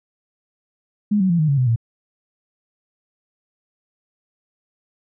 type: tone with pitch steps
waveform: sine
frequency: 207.7 / 188.27 / 170.67 / 154.7 / 140.23 / 127.12 / 115.23 Hz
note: G#3 / F#3 / F3 / D#3 / C#3 / C3 / A#2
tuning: 0 / +30 / -40 / -10 / +20 / -50 / -20 cents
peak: -14 dBFS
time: 1.11-1.761 s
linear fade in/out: 10 ms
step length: 93 ms
effects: none